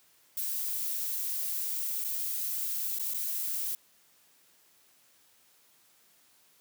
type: noise with dropouts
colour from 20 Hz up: violet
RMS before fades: -33 dBFS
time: 0.37-3.75 s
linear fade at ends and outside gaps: 1 ms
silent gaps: 2.041-2.047 / 2.987-2.996 / 3.137-3.144 s
effects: white hiss -64 dBFS RMS until 6.6 s + high-pass 100 Hz 12 dB/octave